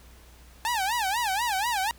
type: tone with vibrato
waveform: sawtooth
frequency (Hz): 858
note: A5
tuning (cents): -44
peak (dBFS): -21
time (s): 0.65-1.91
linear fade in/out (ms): 0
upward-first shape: sine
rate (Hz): 4.1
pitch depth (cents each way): 230
effects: added 60 Hz sine -50 dBFS peak until 1.98 s + pink hiss -55 dBFS RMS until 1.98 s